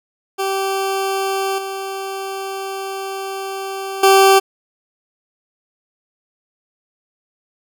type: tone with level steps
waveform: 20% pulse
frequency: 387.9 Hz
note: G4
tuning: 18 cents flat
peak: -13 / -19 / -3 dBFS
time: 0.38-4.4 s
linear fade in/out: 20 ms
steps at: 1.58 / 4.03 s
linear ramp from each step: 5 ms
effects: none